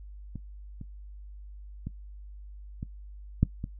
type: clicks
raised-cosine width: 5 ms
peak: -24 / -27 / -22 / -23 / -8 / -21 dBFS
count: 6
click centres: 0.357 / 0.813 / 1.87 / 2.829 / 3.43 / 3.641 s
effects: noise-tail reverb RT60 0.1 s tail -18 dB re dry + added 50 Hz sine -42 dBFS peak until 3.79 s

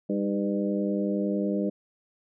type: harmonic tone with a mistuned harmonic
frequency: 100 Hz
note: G2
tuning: 35 cents sharp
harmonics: 2 / 3 / 4 / 5 / 6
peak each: -27 / -30 / -34 / -33 / -35 dBFS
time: 0.09-1.7 s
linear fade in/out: 10 ms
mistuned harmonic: 3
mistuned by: +52 cents
effects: none

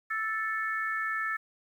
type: harmonic tone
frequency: 439.7 Hz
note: A4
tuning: 1 cent flat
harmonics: 3 / 4 / 5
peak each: -33 / -31 / -40 dBFS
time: 0.1-1.37 s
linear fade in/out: 10 ms
effects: 10-bit

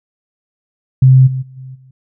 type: tone with level steps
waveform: sine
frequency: 130.7 Hz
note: C3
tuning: 1 cent flat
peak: -3 / -16 / -34 / -28 / -40 dBFS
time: 1.02-1.91 s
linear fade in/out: 5 ms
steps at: 1.26 / 1.41 / 1.56 / 1.74 s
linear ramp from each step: 20 ms
effects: none

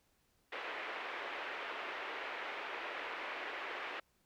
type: band-pass noise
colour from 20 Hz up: white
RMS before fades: -43 dBFS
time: 0.52-4 s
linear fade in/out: 5 ms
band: 360 to 2500 Hz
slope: 24 dB/octave
effects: pink hiss -75 dBFS RMS until 4.25 s

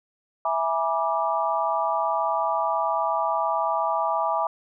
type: chord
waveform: sine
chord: E dominant seventh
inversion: none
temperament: equal with one note detuned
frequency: 659.3 / 830.6 / 969.1 / 1174.7 Hz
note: E5 / G#5 / B5 / D6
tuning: 0 / 0 / -33 / 0 cents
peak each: -27 dBFS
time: 0.45-4.47 s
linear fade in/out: 2 ms
effects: none

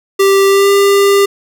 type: tone with pitch glide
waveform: square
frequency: 392 to 398.9 Hz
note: G4 to G4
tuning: 0 to +30 cents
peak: -7 dBFS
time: 0.19-1.26 s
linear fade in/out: 10 ms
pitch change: +30 cents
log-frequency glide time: 0.47-0.7 s
effects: none

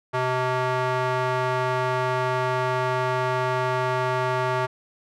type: tone with band-pass filter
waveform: square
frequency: 127.7 Hz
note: C3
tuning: 42 cents flat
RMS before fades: -24 dBFS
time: 0.13-4.67 s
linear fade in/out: 20 ms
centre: 1000 Hz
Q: 1.1
effects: none

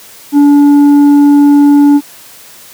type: tone with tanh clipping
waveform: sine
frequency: 287.8 Hz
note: D4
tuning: 35 cents flat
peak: -3 dBFS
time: 0.32-2.01 s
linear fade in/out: 50 ms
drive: 5 dB
effects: white hiss -35 dBFS RMS until 2.73 s + high-pass 80 Hz 12 dB/octave

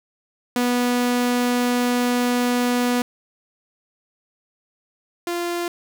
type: tone pair in turn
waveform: sawtooth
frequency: 245 / 346.5 Hz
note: B3 / F4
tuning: -14 / -14 cents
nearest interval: tritone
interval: 600 cents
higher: second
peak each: -14 / -19 dBFS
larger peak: first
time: 0.56-3.02 / 5.27-5.68 s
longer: first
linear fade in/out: 2 ms
effects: none

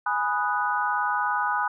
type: chord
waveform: sine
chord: G# minor seventh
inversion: none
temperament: equal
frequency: 830.6 / 987.8 / 1244.5 / 1480 Hz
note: G#5 / B5 / D#6 / F#6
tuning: 0 / 0 / 0 / 0 cents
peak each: -28 dBFS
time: 0.06-1.68 s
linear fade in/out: 5 ms
effects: none

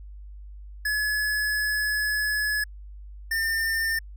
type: tone pair in turn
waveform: square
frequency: 1702 / 1803.2 Hz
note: G#6 / A6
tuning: +42 / +42 cents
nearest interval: minor second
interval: 100 cents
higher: second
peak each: -24 dBFS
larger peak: neither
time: 0.85-2.64 / 3.31-3.99 s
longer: first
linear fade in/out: 5 ms
effects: added 50 Hz sine -39 dBFS peak until 4.16 s

